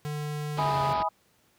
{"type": "tone with pitch glide", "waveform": "square", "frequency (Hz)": [149.1, 138.31], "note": ["D3", "C#3"], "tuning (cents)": [27, -4], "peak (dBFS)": -31, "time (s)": [0.05, 0.93], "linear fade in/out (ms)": 0, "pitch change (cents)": -131, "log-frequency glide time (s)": [0.59, 0.77]}
{"type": "low-pass noise", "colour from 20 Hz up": "pink", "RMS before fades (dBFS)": -36, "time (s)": [0.57, 1.03], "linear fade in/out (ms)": 5, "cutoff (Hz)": 5100, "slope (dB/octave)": 96}
{"type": "chord", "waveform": "sine", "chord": "E major seventh", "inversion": "none", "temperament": "equal with one note detuned", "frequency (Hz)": [643.8, 830.6, 987.8, 1244.5], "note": ["E5", "G#5", "B5", "D#6"], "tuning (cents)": [-41, 0, 0, 0], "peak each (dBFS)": [-33, -28, -29, -33], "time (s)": [0.58, 1.09], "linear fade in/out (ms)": 10}
{"effects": ["pink hiss -65 dBFS RMS until 1.58 s", "high-pass 80 Hz 12 dB/octave"]}